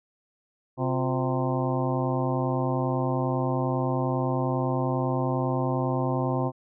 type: harmonic tone with a mistuned harmonic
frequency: 130 Hz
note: C3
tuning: 11 cents flat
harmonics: 1 / 2 / 3 / 4 / 5 / 6 / 7 / 8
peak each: -27 / -30 / -32 / -33 / -34 / -35 / -35 / -36 dBFS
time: 0.77-6.52 s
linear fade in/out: 50 ms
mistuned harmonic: 3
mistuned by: -150 cents
effects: none